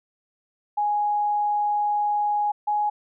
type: tone pair in turn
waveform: sine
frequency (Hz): 830.6 / 835.2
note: G#5 / G#5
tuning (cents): 0 / +10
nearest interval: unison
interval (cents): 10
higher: second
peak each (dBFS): -20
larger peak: neither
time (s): 0.77-2.52 / 2.67-2.9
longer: first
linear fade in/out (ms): 10
effects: none